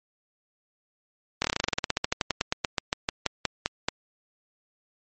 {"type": "slowing click train", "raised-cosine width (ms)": 0.2, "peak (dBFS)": -6, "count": 28, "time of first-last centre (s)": [1.42, 3.885], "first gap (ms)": 24, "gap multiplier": 1.09, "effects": ["MP3 32 kbps"]}